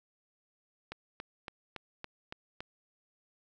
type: click train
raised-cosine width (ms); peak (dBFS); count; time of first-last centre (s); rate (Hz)
0.3; -24; 7; 0.92-2.605; 3.56
effects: none